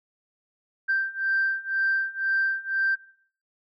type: beating tone pair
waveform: sine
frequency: 1568 / 1570 Hz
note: G6 / G6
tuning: 0 / +2 cents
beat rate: 2 Hz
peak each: -26 / -24 dBFS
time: 0.88-2.96 s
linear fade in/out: 20 ms
effects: noise-tail reverb RT60 0.5 s tail -17 dB re dry + tanh soft clip ceiling -16 dBFS